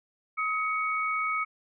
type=tone pair together; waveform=sine; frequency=1268.1 / 2231 Hz; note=D#6 / C#7; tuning=+33 / +11 cents; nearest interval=minor seventh; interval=978 cents; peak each=-28 / -30 dBFS; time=0.37-1.45 s; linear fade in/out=20 ms; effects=none